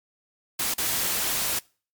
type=noise with dropouts; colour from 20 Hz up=white; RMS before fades=-26 dBFS; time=0.59-1.59 s; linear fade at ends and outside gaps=5 ms; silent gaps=0.74-0.78 s; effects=noise-tail reverb RT60 0.4 s tail -25 dB re dry + MP3 96 kbps